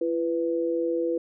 sine tone pair together, 338.2 / 495.5 Hz, E4 / B4, +44 / +6 cents, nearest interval perfect fifth, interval 662 cents, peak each -26 / -26 dBFS, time 0.01-1.18 s, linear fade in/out 5 ms, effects none

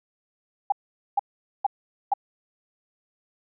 sine tone bursts, 807 Hz, G#5, 50 cents flat, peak -17 dBFS, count 4, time 0.7-2.138 s, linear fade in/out 5 ms, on 22 ms, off 450 ms, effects none

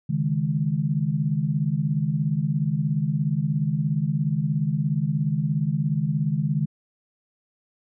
sine chord, C# suspended second, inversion none, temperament equal, 138.59 / 155.56 / 207.7 Hz, C#3 / D#3 / G#3, 0 / 0 / 0 cents, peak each -26 / -23 / -28 dBFS, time 0.09-6.66 s, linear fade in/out 10 ms, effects none

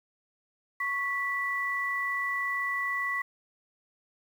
sine tone pair together, 1108.7 / 1966.4 Hz, C#6 / B6, 0 / -8 cents, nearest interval minor seventh, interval 992 cents, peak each -33 / -29 dBFS, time 0.8-3.22 s, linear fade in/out 5 ms, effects 9-bit

